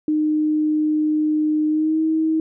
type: tone with pitch glide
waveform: sine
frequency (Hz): 306.2 to 317.7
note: D#4 to D#4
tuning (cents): -28 to +36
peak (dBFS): -16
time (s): 0.08-2.4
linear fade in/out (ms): 2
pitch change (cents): +64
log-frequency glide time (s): 1.68-2.01
effects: none